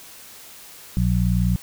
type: harmonic tone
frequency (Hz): 60.1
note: B1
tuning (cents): -46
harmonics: 1 / 2 / 3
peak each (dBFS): -21 / -21 / -21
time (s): 0.97-1.56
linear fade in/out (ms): 0
effects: white hiss -43 dBFS RMS until 1.62 s